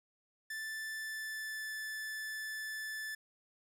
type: tone with pitch glide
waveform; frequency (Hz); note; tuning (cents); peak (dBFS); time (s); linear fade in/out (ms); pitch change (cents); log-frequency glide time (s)
45% pulse; 1760 to 1747.8; A6 to A6; 0 to -12; -39; 0.5-3.15; 5; -12; 0.94-1.73
effects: none